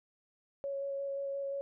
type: tone with vibrato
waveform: sine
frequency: 554.4 Hz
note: C#5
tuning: in tune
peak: -34 dBFS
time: 0.64-1.61 s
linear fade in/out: 0 ms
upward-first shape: square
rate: 5.7 Hz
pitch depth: 8 cents each way
effects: none